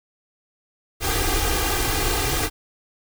pink noise with comb filter, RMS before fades -22 dBFS, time 1-2.5 s, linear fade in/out 50 ms, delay 2.5 ms, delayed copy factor +1, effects none

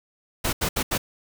pink noise bursts at uneven times, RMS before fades -24 dBFS, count 4, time 0.44-0.53 / 0.61-0.69 / 0.76-0.83 / 0.91-0.98 s, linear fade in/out 10 ms, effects none

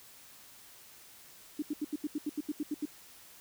sine tone bursts, 297.9 Hz, D4, 25 cents sharp, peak -30 dBFS, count 12, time 1.59-2.855 s, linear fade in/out 5 ms, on 33 ms, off 79 ms, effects white hiss -55 dBFS RMS until 3.4 s

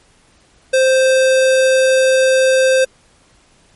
square tone, 523.3 Hz, C5, in tune, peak -10 dBFS, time 0.73-2.85 s, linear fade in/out 10 ms, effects pink hiss -52 dBFS RMS until 3.75 s + MP3 48 kbps

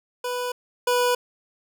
25% pulse tone pair in turn, 493.9 / 491.5 Hz, B4 / B4, 0 / -8 cents, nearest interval unison, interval 8 cents, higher first, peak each -22 / -15 dBFS, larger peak second, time 0.24-0.52 / 0.87-1.15 s, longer neither, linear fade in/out 5 ms, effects none

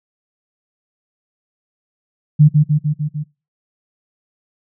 sine tone with echo, 150 Hz, D3, 37 cents sharp, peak -4 dBFS, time 2.39-2.49 s, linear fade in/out 20 ms, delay 150 ms, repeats 5, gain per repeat -3 dB, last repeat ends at 3.24 s, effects noise-tail reverb RT60 0.3 s tail -24 dB re dry

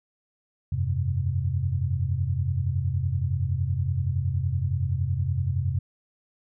sine chord, F suspended second, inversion none, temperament equal, 87.31 / 98 / 130.81 Hz, F2 / G2 / C3, 0 / 0 / 0 cents, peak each -27 / -28 / -27 dBFS, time 0.72-5.79 s, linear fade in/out 5 ms, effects none

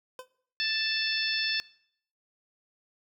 25% pulse tone with exponential decay, 510 Hz, C5, 44 cents flat, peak -32 dBFS, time 0.19-0.28 s, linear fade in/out 1 ms, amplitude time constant 19 ms
harmonic tone, 881 Hz, A5, 2 cents sharp, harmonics 2 / 3 / 4 / 5 / 6, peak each -33 / -33 / -33 / -33 / -33 dBFS, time 0.6-1.6 s, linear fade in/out 0 ms
effects noise-tail reverb RT60 0.6 s tail -20 dB re dry

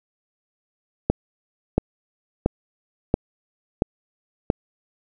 click train, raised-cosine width 2 ms, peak -3 dBFS, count 6, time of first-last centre 1.1-4.501 s, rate 1.47 Hz, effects none

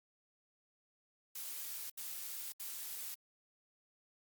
blue noise bursts, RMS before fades -44 dBFS, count 3, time 1.35-3.146 s, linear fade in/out 5 ms, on 550 ms, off 73 ms, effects Opus 48 kbps

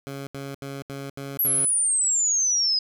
15% pulse tone bursts, 138.4 Hz, C#3, 2 cents flat, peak -26 dBFS, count 6, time 0.07-1.65 s, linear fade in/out 0 ms, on 200 ms, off 76 ms
sine exponential sweep, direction down, 11830 to 4978 Hz, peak -19 dBFS, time 1.39-2.79 s, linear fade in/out 5 ms
effects none

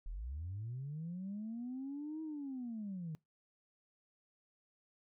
sine linear two-way sweep, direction up then down, 34.45 to 319.8 to 151.5 Hz, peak -39 dBFS, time 0.06-3.15 s, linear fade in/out 0 ms, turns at 2.22 s, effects noise-tail reverb RT60 0.2 s tail -24 dB re dry + tanh soft clip ceiling -36 dBFS

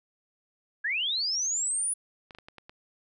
sine linear sweep, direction up, 1597 to 9956 Hz, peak -26 dBFS, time 0.84-1.94 s, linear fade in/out 10 ms
clicks, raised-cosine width 0.3 ms, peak -30 dBFS, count 6, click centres 2.308 / 2.349 / 2.386 / 2.485 / 2.583 / 2.695 s
effects none

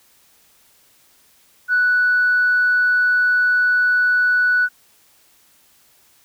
sine tone, 1480 Hz, F#6, in tune, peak -12 dBFS, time 1.68-4.69 s, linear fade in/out 50 ms, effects tanh soft clip ceiling -9 dBFS + white hiss -55 dBFS RMS until 6.24 s

